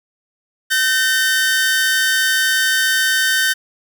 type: tone pair together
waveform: sawtooth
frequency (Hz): 1535.4 / 1817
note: G6 / A#6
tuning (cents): -36 / -45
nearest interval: minor third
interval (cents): 291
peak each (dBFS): -12 / -15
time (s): 0.7-3.54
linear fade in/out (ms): 20
effects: none